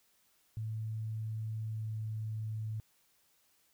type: tone with pitch glide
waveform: sine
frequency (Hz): 110 to 109.24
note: A2 to A2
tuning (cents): 0 to -12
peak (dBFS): -35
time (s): 0.57-2.8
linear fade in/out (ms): 0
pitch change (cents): -12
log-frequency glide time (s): 1.67-1.95
effects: white hiss -71 dBFS RMS until 3.73 s